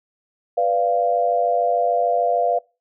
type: chord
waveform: sine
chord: B diminished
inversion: none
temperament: equal with one note detuned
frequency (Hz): 493.9 / 587.3 / 694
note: B4 / D5 / F5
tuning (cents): 0 / 0 / -11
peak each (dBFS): -22 / -23 / -18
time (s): 0.57-2.59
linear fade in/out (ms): 10
effects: noise-tail reverb RT60 0.3 s tail -25 dB re dry